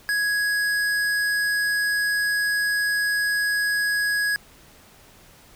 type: tone with hard clipping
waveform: triangle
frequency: 1665 Hz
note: G#6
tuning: 4 cents sharp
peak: -22 dBFS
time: 0.09-4.36 s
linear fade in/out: 0 ms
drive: 18 dB
effects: pink hiss -51 dBFS RMS until 5.55 s